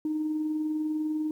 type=tone with tremolo; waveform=sine; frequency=308.4 Hz; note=D#4; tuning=15 cents flat; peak=-24 dBFS; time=0.05-1.31 s; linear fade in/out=2 ms; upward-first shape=sine; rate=20 Hz; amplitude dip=35%; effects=tanh soft clip ceiling -22 dBFS + 10-bit